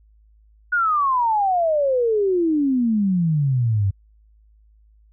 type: exponential sweep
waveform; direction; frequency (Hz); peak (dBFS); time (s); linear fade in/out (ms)
sine; down; 1476 to 94.4; -16; 0.72-3.91; 10
effects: added 53 Hz sine -51 dBFS peak until 5.12 s